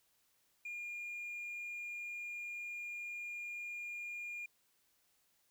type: tone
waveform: triangle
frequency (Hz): 2417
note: D7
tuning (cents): +49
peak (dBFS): -39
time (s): 0.65-4.46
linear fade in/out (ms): 5
effects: tanh soft clip ceiling -36 dBFS + white hiss -75 dBFS RMS until 5.5 s